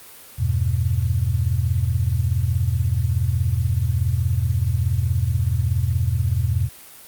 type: chord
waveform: sine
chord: E minor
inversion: none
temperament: just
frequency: 82.41 / 98.89 / 123.61 Hz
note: E2 / G2 / B2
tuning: 0 / +16 / +2 cents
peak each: -22 dBFS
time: 0.38-6.69 s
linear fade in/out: 20 ms
effects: white hiss -43 dBFS RMS until 7.07 s + Opus 32 kbps